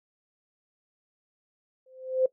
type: tone with exponential growth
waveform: sine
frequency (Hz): 518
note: C5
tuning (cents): -17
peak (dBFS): -17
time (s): 1.86-2.26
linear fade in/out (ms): 5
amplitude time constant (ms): 86
effects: noise-tail reverb RT60 0.1 s tail -19 dB re dry